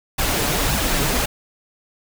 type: noise with flanger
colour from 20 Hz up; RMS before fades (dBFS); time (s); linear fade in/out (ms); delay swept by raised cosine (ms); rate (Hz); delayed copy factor
pink; -20; 0.18-1.26; 10; 1.1 to 7.1; 1.8; +0.6
effects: none